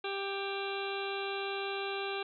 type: harmonic tone with a mistuned harmonic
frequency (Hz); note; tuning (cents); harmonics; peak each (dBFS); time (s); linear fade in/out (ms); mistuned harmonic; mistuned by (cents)
394.1; G4; +9; 1 / 2 / 3 / 4 / 6 / 7 / 8 / 9 / 10; -37 / -41 / -44 / -44 / -44 / -44 / -48 / -49 / -46; 0.04-2.23; 5; 8; +53
effects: none